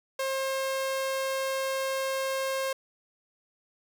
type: tone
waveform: sawtooth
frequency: 534 Hz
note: C5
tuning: 35 cents sharp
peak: -24 dBFS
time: 0.19-2.73 s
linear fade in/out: 5 ms
effects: none